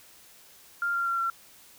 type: tone with pitch steps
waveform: sine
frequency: 1396.9 / 1384 / 1371.3 / 1358.7 Hz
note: F6 / F6 / F6 / F6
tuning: 0 / -16 / -32 / -48 cents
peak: -25 dBFS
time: 0.82-1.3 s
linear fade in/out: 2 ms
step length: 120 ms
effects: white hiss -54 dBFS RMS until 1.78 s